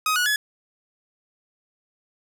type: tone with pitch steps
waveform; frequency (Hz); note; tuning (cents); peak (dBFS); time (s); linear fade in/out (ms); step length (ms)
sawtooth; 1258 / 1461.9 / 1698.7; D#6 / F#6 / G#6; +19 / -21 / +39; -16; 0.06-0.36; 2; 100
effects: none